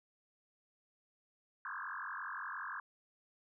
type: tone with frequency modulation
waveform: sine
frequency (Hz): 1341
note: E6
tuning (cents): +29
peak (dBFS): -40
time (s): 1.65-2.8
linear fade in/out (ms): 2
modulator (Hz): 45.7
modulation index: 7.4
effects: none